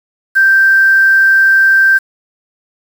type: tone with quantisation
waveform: sine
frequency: 1568 Hz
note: G6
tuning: in tune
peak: -5 dBFS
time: 0.35-1.99 s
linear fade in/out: 20 ms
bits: 5
effects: none